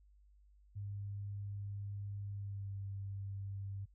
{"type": "tone with pitch glide", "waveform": "sine", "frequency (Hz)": [100.8, 98.61], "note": ["G2", "G2"], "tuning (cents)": [49, 11], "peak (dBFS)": -40, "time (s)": [0.75, 3.86], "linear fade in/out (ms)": 20, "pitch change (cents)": -38, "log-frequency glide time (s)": [2.33, 2.75], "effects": ["added 50 Hz sine -62 dBFS peak until 3.94 s"]}